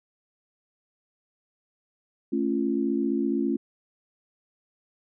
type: chord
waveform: sine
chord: A augmented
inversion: none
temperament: just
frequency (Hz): 220 / 275 / 343.8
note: A3 / C#4 / E#4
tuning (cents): 0 / -14 / -27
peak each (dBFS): -28 / -26 / -28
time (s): 2.32-3.57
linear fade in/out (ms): 10
effects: none

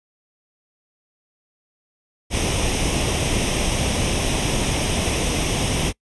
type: noise with comb filter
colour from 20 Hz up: pink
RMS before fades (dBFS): -21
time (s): 2.3-5.93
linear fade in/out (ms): 50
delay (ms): 0.34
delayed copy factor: +0.6
effects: noise-tail reverb RT60 0.1 s tail -25 dB re dry + resampled to 24000 Hz

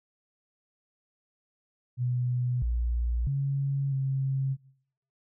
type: tone with pitch steps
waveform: sine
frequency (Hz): 123.9 / 59 / 138.4 / 134.7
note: B2 / A#1 / C#3 / C#3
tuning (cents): +6 / +22 / -2 / -49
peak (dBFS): -25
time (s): 1.97-4.57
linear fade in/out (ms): 50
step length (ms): 650
effects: noise-tail reverb RT60 0.7 s tail -22 dB re dry

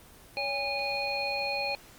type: tone cluster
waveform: sine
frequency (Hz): 562 / 814 / 2460 / 4256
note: C#5 / G#5 / D#7 / C8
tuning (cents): +24 / -35 / -20 / +29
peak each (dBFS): -35 / -35 / -32 / -36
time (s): 0.37-1.75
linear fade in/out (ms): 0
effects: pink hiss -53 dBFS RMS until 1.98 s + Opus 24 kbps

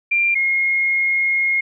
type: tone pair in turn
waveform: sine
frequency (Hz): 2380 / 2149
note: D7 / C7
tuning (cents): +22 / +46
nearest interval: major second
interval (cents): 176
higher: first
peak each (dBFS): -14 / -15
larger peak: first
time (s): 0.11-0.35 / 0.35-1.61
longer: second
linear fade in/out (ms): 10
effects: none

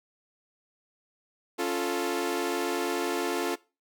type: chord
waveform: sawtooth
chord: Db augmented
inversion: none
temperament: equal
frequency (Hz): 277.2 / 349.2 / 440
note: Db4 / F4 / A4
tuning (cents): 0 / 0 / 0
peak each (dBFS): -30 / -26 / -28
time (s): 1.58-3.56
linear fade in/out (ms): 20
effects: noise-tail reverb RT60 0.3 s tail -21 dB re dry

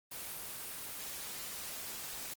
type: noise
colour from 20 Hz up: white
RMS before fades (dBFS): -43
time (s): 0.11-2.34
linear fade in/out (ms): 10
effects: Opus 24 kbps

